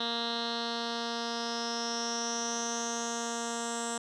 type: tone with low-pass filter sweep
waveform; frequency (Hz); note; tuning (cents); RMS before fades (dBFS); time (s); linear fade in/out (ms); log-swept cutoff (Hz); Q
10% pulse; 233.4; A#3; +2; -34; 0-3.98; 5; 3900 to 7700; 8.6
effects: none